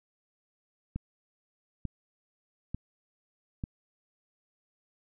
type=click train; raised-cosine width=5 ms; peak=-21 dBFS; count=4; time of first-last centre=0.96-3.639 s; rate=1.12 Hz; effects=none